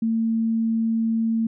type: tone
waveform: sine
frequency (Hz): 225.7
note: A3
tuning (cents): +44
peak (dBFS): -19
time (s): 0.02-1.47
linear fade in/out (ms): 5
effects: none